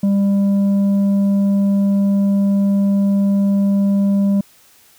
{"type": "tone with tanh clipping", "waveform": "sine", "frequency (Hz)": 198.8, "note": "G3", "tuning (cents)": 25, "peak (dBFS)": -13, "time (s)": [0.03, 4.41], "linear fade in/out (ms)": 5, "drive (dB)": 5, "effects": ["white hiss -50 dBFS RMS until 4.98 s"]}